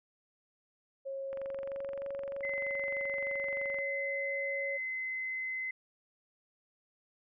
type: tone with pitch glide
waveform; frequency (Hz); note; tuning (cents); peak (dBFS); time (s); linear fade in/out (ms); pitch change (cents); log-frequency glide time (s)
sine; 543 to 554.1; C#5 to C#5; -36 to -1; -36; 1.05-4.78; 20; +35; 1.29-2.02
type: click train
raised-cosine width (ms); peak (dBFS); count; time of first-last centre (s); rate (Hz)
0.5; -33; 58; 1.33-3.787; 23.2
type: tone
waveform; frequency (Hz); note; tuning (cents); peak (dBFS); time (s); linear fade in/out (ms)
sine; 2049; C7; -37; -34; 2.43-5.71; 5
effects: none